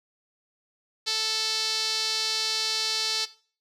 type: tone with band-pass filter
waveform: sawtooth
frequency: 440 Hz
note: A4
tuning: in tune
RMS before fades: -27 dBFS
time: 1.06-3.26 s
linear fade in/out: 20 ms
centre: 4500 Hz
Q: 4.1
effects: noise-tail reverb RT60 0.4 s tail -17 dB re dry